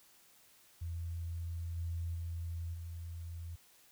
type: tone with level steps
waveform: sine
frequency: 84.2 Hz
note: E2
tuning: 37 cents sharp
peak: -37 / -35 / -37 / -41 dBFS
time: 0.81-3.56 s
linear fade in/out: 10 ms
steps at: 1.76 / 2.14 / 2.73 s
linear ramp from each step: 20 ms
effects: white hiss -64 dBFS RMS until 3.91 s